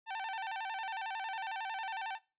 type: tone with vibrato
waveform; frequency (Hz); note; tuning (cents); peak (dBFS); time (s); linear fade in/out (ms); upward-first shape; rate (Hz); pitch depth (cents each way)
sawtooth; 830.6; G#5; 0; -33; 0.06-2.19; 50; square; 11; 130
effects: noise-tail reverb RT60 0.3 s tail -20 dB re dry + resampled to 8000 Hz